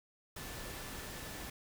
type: tone in noise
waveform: sine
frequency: 1753 Hz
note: A6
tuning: 7 cents flat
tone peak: -56 dBFS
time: 0.36-1.5 s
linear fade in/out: 5 ms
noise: pink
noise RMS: -45 dBFS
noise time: 0.36-1.5 s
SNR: -14 dB
effects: none